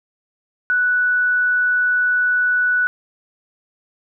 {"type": "tone", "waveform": "sine", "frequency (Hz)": 1480, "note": "F#6", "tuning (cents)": 0, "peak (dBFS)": -14, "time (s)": [0.7, 2.87], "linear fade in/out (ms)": 0, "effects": []}